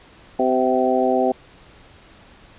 harmonic tone with a mistuned harmonic, 128.3 Hz, C3, 34 cents flat, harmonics 2 / 3 / 4 / 5 / 6, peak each -22 / -22 / -22 / -22 / -22 dBFS, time 0.39-1.32 s, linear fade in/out 5 ms, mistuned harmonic 5, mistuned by +37 cents, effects pink hiss -48 dBFS RMS until 2.58 s + resampled to 8000 Hz

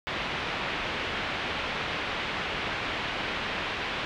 white low-pass noise, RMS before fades -32 dBFS, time 0.07-4.05 s, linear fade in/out 0 ms, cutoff 3100 Hz, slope 24 dB/octave, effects none

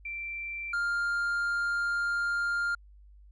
sine / triangle tone pair in turn, 2349 / 1401.6 Hz, D7 / F6, 0 / +6 cents, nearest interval major sixth, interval 894 cents, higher first, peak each -34 / -25 dBFS, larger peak second, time 0.05-0.73 / 0.73-2.75 s, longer second, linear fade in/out 5 ms, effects added 50 Hz sine -51 dBFS peak until 3.31 s + resampled to 24000 Hz

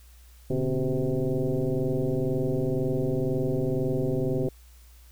sine tone with frequency modulation, 120 Hz, B2, 49 cents flat, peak -23 dBFS, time 0.5-4.49 s, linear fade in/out 5 ms, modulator 131 Hz, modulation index 3.1, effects added 60 Hz sine -49 dBFS peak until 5.11 s + white hiss -59 dBFS RMS until 5.11 s

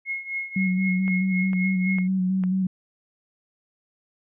sine tone with tremolo, 2164 Hz, C#7, 42 cents flat, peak -24 dBFS, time 0.05-2.08 s, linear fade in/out 50 ms, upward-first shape triangle, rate 3.9 Hz, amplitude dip 85%
sine tone with vibrato, 186.7 Hz, F#3, 16 cents sharp, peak -20 dBFS, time 0.56-2.67 s, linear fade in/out 5 ms, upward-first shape square, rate 4.6 Hz, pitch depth 25 cents each way
click train, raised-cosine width 0.5 ms, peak -24 dBFS, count 4, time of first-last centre 1.08-2.437 s, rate 2.21 Hz
effects none

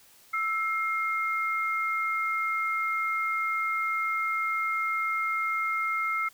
sine tone pair together, 1319 / 2129 Hz, E6 / C7, +1 / +30 cents, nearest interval minor sixth, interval 829 cents, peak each -28 / -29 dBFS, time 0.33-6.29 s, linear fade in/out 10 ms, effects white hiss -57 dBFS RMS until 6.33 s

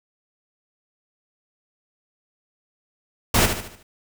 pink noise with echo, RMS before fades -17 dBFS, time 3.34-3.46 s, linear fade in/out 5 ms, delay 74 ms, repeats 5, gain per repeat -7 dB, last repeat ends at 3.83 s, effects none

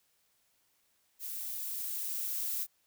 violet noise with level ramp, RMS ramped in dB -40 to -34 dBFS, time 1.19-2.67 s, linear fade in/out 50 ms, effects white hiss -73 dBFS RMS until 2.86 s

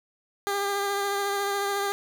15% pulse tone with vibrato, 400.7 Hz, G4, 38 cents sharp, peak -19 dBFS, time 0.47-1.92 s, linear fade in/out 0 ms, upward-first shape triangle, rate 14 Hz, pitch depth 22 cents each way, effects none

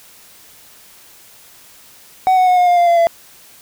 triangle tone with pitch steps, 750 / 738.8 / 727.8 / 717 / 706.3 / 695.7 / 685.4 / 675.2 Hz, F#5 / F#5 / F#5 / F5 / F5 / F5 / F5 / E5, +23 / -3 / -29 / +45 / +19 / -7 / -33 / +41 cents, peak -7 dBFS, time 2.27-3.07 s, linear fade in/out 0 ms, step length 100 ms, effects white hiss -44 dBFS RMS until 3.61 s

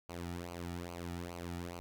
sawtooth tone with flanger, 86.8 Hz, F2, 10 cents flat, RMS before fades -43 dBFS, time 0.09-1.8 s, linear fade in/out 0 ms, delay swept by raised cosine 0.55 to 1.95 ms, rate 2.4 Hz, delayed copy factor -0.75, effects none

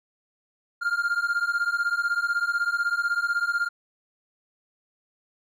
triangle beating tone pair, 1395 / 1411 Hz, F6 / F6, -2 / +17 cents, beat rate 16 Hz, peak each -24 dBFS, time 0.81-3.69 s, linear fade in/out 20 ms, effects none

